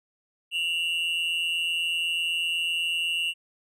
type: tone pair together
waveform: triangle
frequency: 2733 / 2901 Hz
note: F7 / F#7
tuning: -38 / -35 cents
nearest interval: minor second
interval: 103 cents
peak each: -26 dBFS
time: 0.51-3.34 s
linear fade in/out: 50 ms
effects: none